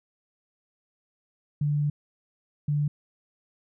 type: tone bursts at uneven times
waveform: sine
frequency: 146.83 Hz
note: D3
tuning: in tune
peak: -22 dBFS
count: 2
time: 1.61-1.9 / 2.68-2.88 s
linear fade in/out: 5 ms
effects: none